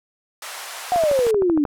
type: band-pass noise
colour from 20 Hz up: pink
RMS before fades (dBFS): -34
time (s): 0.42-1.31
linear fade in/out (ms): 2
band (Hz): 660 to 13000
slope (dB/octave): 24
type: exponential sweep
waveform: sine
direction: down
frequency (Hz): 740 to 283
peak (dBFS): -15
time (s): 0.92-1.64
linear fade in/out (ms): 0
type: click train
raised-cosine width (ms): 1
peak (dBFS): -14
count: 10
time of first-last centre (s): 0.96-1.652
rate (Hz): 13
effects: none